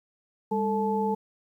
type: tone cluster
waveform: sine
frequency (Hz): 201.7 / 443.1 / 867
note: G3 / A4 / A5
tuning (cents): +50 / +12 / -26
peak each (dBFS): -28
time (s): 0.51-1.15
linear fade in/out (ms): 10
effects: 10-bit